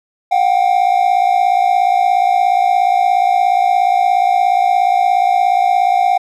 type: tone pair together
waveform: triangle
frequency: 719 / 776 Hz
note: F#5 / G5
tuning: -50 / -18 cents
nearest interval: minor second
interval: 132 cents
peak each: -11 dBFS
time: 0.31-6.18 s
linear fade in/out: 10 ms
effects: none